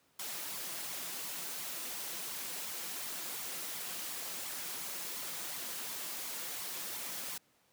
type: noise with flanger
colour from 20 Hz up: white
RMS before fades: -41 dBFS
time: 0.19-7.38 s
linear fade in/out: 5 ms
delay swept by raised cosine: 0.88 to 6.08 ms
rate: 2.8 Hz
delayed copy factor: +0.5
effects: pink hiss -70 dBFS RMS until 7.72 s + high-pass 150 Hz 12 dB/octave